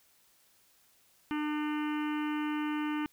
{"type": "harmonic tone with a mistuned harmonic", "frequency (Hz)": 300, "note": "D4", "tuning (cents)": 37, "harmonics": [1, 3, 4, 5, 6, 7, 8, 9, 10], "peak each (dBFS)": [-31, -41, -43, -45, -47, -48, -49, -50, -51], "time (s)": [1.31, 3.06], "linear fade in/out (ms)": 0, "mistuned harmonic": 9, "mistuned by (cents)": 38, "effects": ["white hiss -66 dBFS RMS until 3.12 s"]}